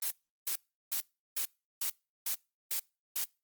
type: noise bursts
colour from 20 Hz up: blue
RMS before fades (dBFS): -33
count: 8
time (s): 0.02-3.244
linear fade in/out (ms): 5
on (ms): 88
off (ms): 360
effects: noise-tail reverb RT60 0.3 s tail -26 dB re dry + Opus 24 kbps